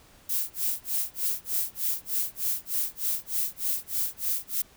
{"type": "noise with tremolo", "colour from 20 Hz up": "violet", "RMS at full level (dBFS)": -26, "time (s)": [0.29, 4.62], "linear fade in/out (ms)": 5, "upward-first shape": "sine", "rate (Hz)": 3.3, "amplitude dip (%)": 100, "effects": ["pink hiss -56 dBFS RMS until 4.76 s"]}